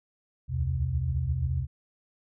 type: tone cluster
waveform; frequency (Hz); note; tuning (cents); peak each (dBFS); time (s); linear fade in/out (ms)
sine; 67.7 / 73.8 / 82.2 / 128.6; C#2 / D2 / E2 / C3; -40 / +9 / -4 / -30; -34 / -35 / -29 / -29; 0.48-1.67; 50
effects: none